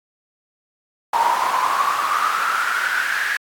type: noise with high-pass filter sweep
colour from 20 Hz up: brown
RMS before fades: -20 dBFS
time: 1.13-3.37 s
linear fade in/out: 5 ms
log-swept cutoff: 910 to 1700 Hz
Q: 9.6
effects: AAC 64 kbps